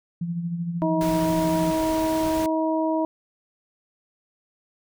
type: tone with tremolo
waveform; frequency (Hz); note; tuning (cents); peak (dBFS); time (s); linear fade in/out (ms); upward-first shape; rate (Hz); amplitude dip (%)
sine; 170.7; F3; -39; -23; 0.21-1.71; 5; sine; 13; 50
type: harmonic tone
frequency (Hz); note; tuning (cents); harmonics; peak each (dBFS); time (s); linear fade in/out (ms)
318.7; D#4; +42; 1 / 2 / 3; -23 / -25 / -28; 0.82-3.05; 0
type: noise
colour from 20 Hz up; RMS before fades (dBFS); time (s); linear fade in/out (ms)
pink; -34; 1.01-2.46; 0
effects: none